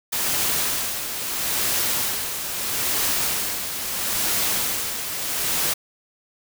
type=noise with tremolo; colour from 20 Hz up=white; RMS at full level=-22 dBFS; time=0.12-5.74 s; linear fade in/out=10 ms; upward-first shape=sine; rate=0.76 Hz; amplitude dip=55%; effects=none